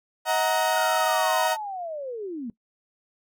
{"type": "chord", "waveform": "35% pulse", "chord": "D# minor", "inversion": "none", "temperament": "equal with one note detuned", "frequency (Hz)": [635.3, 740, 932.3], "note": ["D#5", "F#5", "A#5"], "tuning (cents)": [36, 0, 0], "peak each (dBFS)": -24, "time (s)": [0.25, 1.57], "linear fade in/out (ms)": 50}
{"type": "linear sweep", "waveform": "sine", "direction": "down", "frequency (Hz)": [1480, 216.3], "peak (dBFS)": -30, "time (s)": [0.73, 2.5], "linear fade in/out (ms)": 2}
{"effects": ["noise-tail reverb RT60 0.1 s tail -20 dB re dry"]}